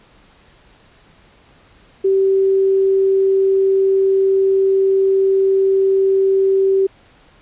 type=tone; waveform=sine; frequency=386.5 Hz; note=G4; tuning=24 cents flat; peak=-11 dBFS; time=2.04-6.87 s; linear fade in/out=10 ms; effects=pink hiss -50 dBFS RMS until 7.41 s + resampled to 8000 Hz

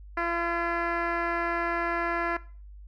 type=tone with low-pass filter; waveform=10% pulse; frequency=340.6 Hz; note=F4; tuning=43 cents flat; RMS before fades=-28 dBFS; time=0.17-2.37 s; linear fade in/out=5 ms; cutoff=1800 Hz; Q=1.9; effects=noise-tail reverb RT60 0.4 s tail -19 dB re dry + added 50 Hz sine -43 dBFS peak until 2.87 s

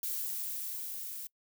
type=noise with level ramp; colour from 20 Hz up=violet; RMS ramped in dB=-35 to -42 dBFS; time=0.03-1.27 s; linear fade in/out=2 ms; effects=noise-tail reverb RT60 0.1 s tail -24 dB re dry

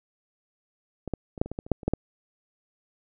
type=clicks; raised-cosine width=2 ms; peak=-20 / -14 / -25 / -8 / -24 / -20 / -18 / -28 / -7 / -27 / -10 / -10 dBFS; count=12; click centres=1.077 / 1.137 / 1.378 / 1.415 / 1.46 / 1.516 / 1.589 / 1.665 / 1.717 / 1.832 / 1.88 / 1.936 s; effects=none

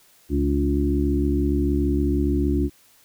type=harmonic tone with a mistuned harmonic; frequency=70.7 Hz; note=C#2; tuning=35 cents sharp; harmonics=1 / 2 / 3 / 4 / 5; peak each=-22 / -31 / -28 / -23 / -26 dBFS; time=0.29-2.7 s; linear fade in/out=50 ms; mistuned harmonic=4; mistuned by=+25 cents; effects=white hiss -56 dBFS RMS until 3.04 s

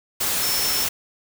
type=tone in noise; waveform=sine; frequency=5400 Hz; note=E8; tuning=41 cents sharp; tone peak=-25 dBFS; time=0.42-0.85 s; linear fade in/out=10 ms; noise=white; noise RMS=-23 dBFS; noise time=0.2-0.89 s; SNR=-5 dB; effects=none

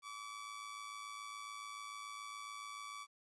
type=tone with amplitude modulation; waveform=sawtooth; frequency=1148 Hz; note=D6; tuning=40 cents flat; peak=-40 dBFS; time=0.02-3.07 s; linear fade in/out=50 ms; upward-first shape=sine; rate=107 Hz; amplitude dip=50%; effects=resampled to 24000 Hz + 13-bit

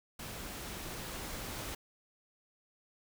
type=noise with level ramp; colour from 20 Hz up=pink; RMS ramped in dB=-44 to -41 dBFS; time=0.19-1.75 s; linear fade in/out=5 ms; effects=none

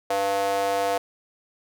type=tone with high-pass filter; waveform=square; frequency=99 Hz; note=G2; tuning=18 cents sharp; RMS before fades=-24 dBFS; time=0.1-0.98 s; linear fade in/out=5 ms; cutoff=600 Hz; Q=8.3; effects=none

